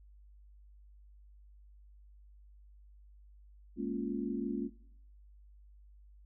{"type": "chord", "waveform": "sine", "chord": "Bb minor seventh", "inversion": "third", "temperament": "equal", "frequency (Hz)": [207.7, 233.1, 277.2, 349.2], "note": ["Ab3", "Bb3", "Db4", "F4"], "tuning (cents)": [0, 0, 0, 0], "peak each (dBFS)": [-39, -38, -38, -40], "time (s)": [3.76, 4.7], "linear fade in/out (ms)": 50, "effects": ["noise-tail reverb RT60 0.6 s tail -17 dB re dry", "added 50 Hz sine -55 dBFS peak until 6.25 s"]}